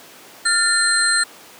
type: tone cluster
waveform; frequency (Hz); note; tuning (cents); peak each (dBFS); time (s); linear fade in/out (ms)
sine; 1404 / 1786 / 4158 / 8120; F6 / A6 / C8 / B8; +9 / +25 / -12 / +47; -20; 0.45-1.24; 10
effects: pink hiss -42 dBFS RMS until 1.59 s + high-pass 300 Hz 12 dB/octave